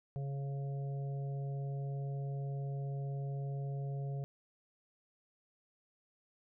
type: harmonic tone with a mistuned harmonic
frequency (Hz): 139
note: C#3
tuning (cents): +5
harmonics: 1 / 3 / 4 / 5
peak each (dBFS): -36 / -50 / -53 / -53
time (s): 0.16-4.24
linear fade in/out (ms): 0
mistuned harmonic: 4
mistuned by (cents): -24
effects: none